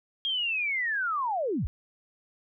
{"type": "linear sweep", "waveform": "sine", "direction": "down", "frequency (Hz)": [3262, 38.89], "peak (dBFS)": -26, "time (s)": [0.25, 1.67], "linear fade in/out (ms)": 0, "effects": []}